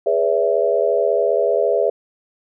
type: chord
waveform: sine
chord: C# minor seventh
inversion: second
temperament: equal with one note detuned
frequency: 415.3 / 493.9 / 568.6 / 659.3 Hz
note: G#4 / B4 / C#5 / E5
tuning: 0 / 0 / +44 / 0 cents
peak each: -20 dBFS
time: 0.06-1.9 s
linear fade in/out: 5 ms
effects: none